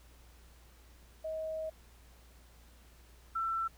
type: tone pair in turn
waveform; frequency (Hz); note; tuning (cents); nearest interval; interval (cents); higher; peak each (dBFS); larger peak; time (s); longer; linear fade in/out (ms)
sine; 634 / 1339.1; D#5 / E6; +32 / +27; octave + minor second; 1295; second; -35 / -31; second; 1.24-1.7 / 3.35-3.68; first; 10
effects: added 59 Hz sine -57 dBFS peak until 3.77 s + pink hiss -63 dBFS RMS until 3.77 s